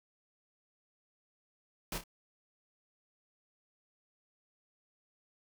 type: noise with echo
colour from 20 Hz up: pink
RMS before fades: -38 dBFS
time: 1.92-1.98 s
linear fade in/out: 2 ms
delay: 29 ms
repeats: 2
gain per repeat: -9 dB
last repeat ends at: 2.038 s
effects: none